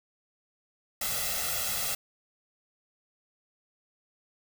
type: noise with comb filter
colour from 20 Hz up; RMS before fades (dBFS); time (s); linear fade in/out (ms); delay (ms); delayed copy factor
white; -31; 1.01-1.95; 5; 1.5; +0.95
effects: none